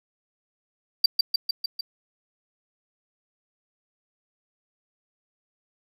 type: tone with echo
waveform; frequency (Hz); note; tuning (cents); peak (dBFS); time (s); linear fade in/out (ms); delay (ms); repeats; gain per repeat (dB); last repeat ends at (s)
triangle; 4699; D8; 0; -11; 1.04-1.06; 5; 150; 5; -3; 1.81
effects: none